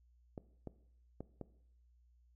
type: clicks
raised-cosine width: 2 ms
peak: -30 dBFS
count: 4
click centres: 0.378 / 0.673 / 1.206 / 1.413 s
effects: noise-tail reverb RT60 0.7 s tail -18 dB re dry + added 60 Hz sine -65 dBFS peak until 2.35 s